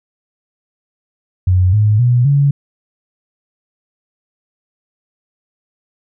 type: tone with pitch steps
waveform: sine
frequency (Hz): 91.7 / 105.95 / 122.4 / 141.42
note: F#2 / G#2 / B2 / C#3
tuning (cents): -15 / +35 / -15 / +35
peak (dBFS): -8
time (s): 1.47-2.51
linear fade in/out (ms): 5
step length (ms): 260
effects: none